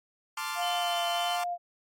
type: chord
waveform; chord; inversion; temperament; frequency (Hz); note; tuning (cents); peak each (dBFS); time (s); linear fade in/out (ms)
sawtooth; D minor seventh; second; equal; 880 / 1046.5 / 1174.7 / 1396.9; A5 / C6 / D6 / F6; 0 / 0 / 0 / 0; -34; 0.37-1.44; 5
type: tone with vibrato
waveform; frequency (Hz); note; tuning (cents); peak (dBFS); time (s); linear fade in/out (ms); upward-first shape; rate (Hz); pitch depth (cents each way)
sine; 699; F5; +1; -29; 0.55-1.58; 50; sine; 1.5; 21
type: tone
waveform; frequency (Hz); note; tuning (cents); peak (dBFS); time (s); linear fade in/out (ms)
sine; 3060; G7; -42; -33; 0.61-1.37; 20
effects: MP3 64 kbps